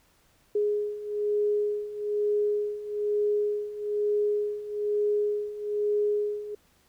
sine beating tone pair, 415.3 / 416.4 Hz, G#4 / G#4, 0 / +5 cents, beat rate 1.1 Hz, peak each -30 / -26 dBFS, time 0.55-6.55 s, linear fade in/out 5 ms, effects pink hiss -64 dBFS RMS until 6.88 s

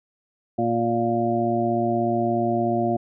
harmonic tone, 116.7 Hz, A#2, 2 cents sharp, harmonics 1 / 2 / 3 / 5 / 6, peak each -30 / -25 / -25 / -29 / -24 dBFS, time 0.58-2.97 s, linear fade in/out 10 ms, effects none

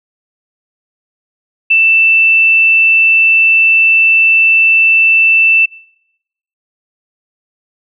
sine tone, 2660 Hz, E7, 15 cents sharp, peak -5 dBFS, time 1.7-5.66 s, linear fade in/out 10 ms, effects noise-tail reverb RT60 0.9 s tail -25 dB re dry

